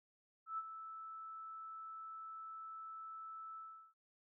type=tone with ADSR envelope; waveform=sine; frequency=1314 Hz; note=E6; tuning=6 cents flat; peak=-37 dBFS; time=0.46-3.94 s; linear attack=120 ms; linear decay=39 ms; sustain=-10 dB; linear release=370 ms; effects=none